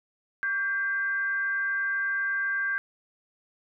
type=tone with frequency modulation; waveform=sine; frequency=1587 Hz; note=G6; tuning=21 cents sharp; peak=-25 dBFS; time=0.43-2.78 s; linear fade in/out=0 ms; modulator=446 Hz; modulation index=0.33; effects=none